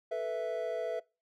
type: chord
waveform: triangle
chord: A suspended second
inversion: none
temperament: equal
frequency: 440 / 493.9 / 659.3 Hz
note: A4 / B4 / E5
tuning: 0 / 0 / 0 cents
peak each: -37 / -35 / -32 dBFS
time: 0.11-1 s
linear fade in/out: 10 ms
effects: noise-tail reverb RT60 0.3 s tail -24 dB re dry